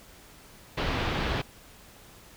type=low-pass noise; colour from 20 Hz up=pink; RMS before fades=-29 dBFS; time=0.77-1.42 s; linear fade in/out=10 ms; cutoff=4000 Hz; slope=24 dB/octave; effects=pink hiss -52 dBFS RMS until 2.36 s